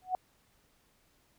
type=tone with exponential growth; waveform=sine; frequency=740 Hz; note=F#5; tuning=in tune; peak=-24 dBFS; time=0.02-0.15 s; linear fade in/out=1 ms; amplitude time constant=28 ms; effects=pink hiss -69 dBFS RMS until 1.38 s